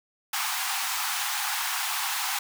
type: high-pass noise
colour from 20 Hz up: pink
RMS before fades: -29 dBFS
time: 0.33-2.39 s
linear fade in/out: 5 ms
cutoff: 750 Hz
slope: 96 dB/octave
effects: none